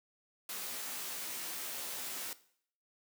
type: noise with comb filter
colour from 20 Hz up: white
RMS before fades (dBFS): -41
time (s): 0.49-2.33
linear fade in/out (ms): 2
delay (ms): 16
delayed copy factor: +0.6
effects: noise-tail reverb RT60 0.6 s tail -17 dB re dry + high-pass 200 Hz 12 dB/octave